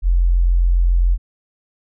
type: tone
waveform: sine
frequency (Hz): 43.65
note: F1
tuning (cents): 0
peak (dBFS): -11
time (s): 0.02-1.18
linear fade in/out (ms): 50
effects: none